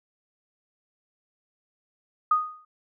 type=tone with exponential decay; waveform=sine; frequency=1240 Hz; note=D#6; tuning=6 cents flat; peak=-15 dBFS; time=2.31-2.65 s; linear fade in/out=5 ms; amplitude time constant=72 ms; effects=none